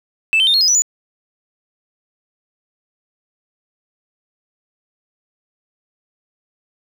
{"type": "tone with pitch steps", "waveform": "sine", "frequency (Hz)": [2637, 3100, 3644, 4284, 5036, 5920, 6959], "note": ["E7", "G7", "A#7", "C8", "D#8", "F#8", "A8"], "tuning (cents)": [0, -20, -40, 40, 20, 0, -20], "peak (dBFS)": -9, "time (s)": [0.33, 0.82], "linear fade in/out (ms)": 0, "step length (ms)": 70, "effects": ["tanh soft clip ceiling -8 dBFS", "7-bit"]}